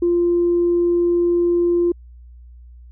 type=tone; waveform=sine; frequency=347 Hz; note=F4; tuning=11 cents flat; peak=-13 dBFS; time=0.02-1.92 s; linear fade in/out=5 ms; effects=tanh soft clip ceiling -9 dBFS + added 60 Hz sine -39 dBFS peak until 2.91 s